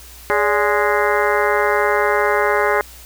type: harmonic tone with a mistuned harmonic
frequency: 207.7 Hz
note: G#3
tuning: in tune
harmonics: 2 / 3 / 4 / 5 / 6 / 7 / 8 / 9 / 10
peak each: -19 / -21 / -22 / -23 / -24 / -24 / -25 / -26 / -26 dBFS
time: 0.3-2.81 s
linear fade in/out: 0 ms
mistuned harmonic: 3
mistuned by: -130 cents
effects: added 60 Hz sine -41 dBFS peak until 3.05 s + white hiss -41 dBFS RMS until 3.05 s